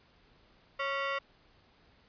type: ring-modulated tone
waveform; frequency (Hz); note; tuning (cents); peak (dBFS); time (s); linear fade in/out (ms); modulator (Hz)
20% pulse; 830.6; G#5; 0; -23; 0.79-1.19; 10; 280
effects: pink hiss -64 dBFS RMS until 2.08 s + resampled to 11025 Hz